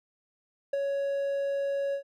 triangle tone with ADSR envelope, 557 Hz, C#5, 8 cents sharp, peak -21 dBFS, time 0.73-2.03 s, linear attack 6 ms, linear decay 14 ms, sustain -4 dB, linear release 94 ms, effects none

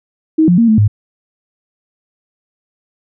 sine tone with pitch steps, 316.3 / 176.4 / 231.3 / 218.1 / 104.5 Hz, D#4 / F3 / A#3 / A3 / G#2, +29 / +18 / -13 / -15 / +11 cents, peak -6 dBFS, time 0.38-0.88 s, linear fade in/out 10 ms, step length 100 ms, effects none

